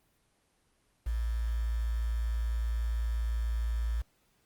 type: tone with quantisation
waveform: sine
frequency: 56.9 Hz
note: A#1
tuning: 41 cents flat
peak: -28 dBFS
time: 1.06-4.02 s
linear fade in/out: 10 ms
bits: 8
effects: pink hiss -71 dBFS RMS until 4.45 s + Opus 24 kbps